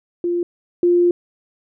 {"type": "tone pair in turn", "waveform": "sine", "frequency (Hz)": [348.1, 350.3], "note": ["F4", "F4"], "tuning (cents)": [-6, 5], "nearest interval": "unison", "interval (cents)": 11, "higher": "second", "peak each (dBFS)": [-17, -11], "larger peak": "second", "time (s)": [[0.24, 0.43], [0.83, 1.11]], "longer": "second", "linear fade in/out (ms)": 2, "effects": []}